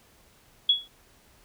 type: tone with exponential decay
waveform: sine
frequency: 3362 Hz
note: G#7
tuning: 20 cents sharp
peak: -14 dBFS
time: 0.69-0.88 s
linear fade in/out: 5 ms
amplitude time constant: 40 ms
effects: pink hiss -59 dBFS RMS until 1.44 s